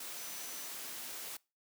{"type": "tone in noise", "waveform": "sine", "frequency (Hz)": 6000, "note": "F#8", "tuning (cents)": 23, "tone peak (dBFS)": -50, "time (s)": [0.17, 0.68], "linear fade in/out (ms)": 5, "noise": "white", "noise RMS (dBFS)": -44, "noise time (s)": [0, 1.37], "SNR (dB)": -9, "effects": ["noise-tail reverb RT60 0.3 s tail -24 dB re dry", "high-pass 200 Hz 12 dB/octave"]}